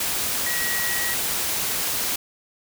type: tone in noise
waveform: sine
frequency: 1914 Hz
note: A#6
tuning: 45 cents sharp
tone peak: -27 dBFS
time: 0.46-1.14 s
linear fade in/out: 5 ms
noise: white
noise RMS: -25 dBFS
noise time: 0-2.16 s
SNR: -5 dB
effects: none